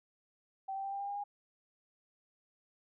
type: tone with pitch steps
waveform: sine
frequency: 774 / 780.7 / 787.5 / 794.4 / 801.3 / 808.3 / 815.3 Hz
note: G5 / G5 / G5 / G5 / G5 / G#5 / G#5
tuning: -22 / -7 / +8 / +23 / +38 / -47 / -32 cents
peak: -36 dBFS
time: 0.68-1.24 s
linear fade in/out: 10 ms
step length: 80 ms
effects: none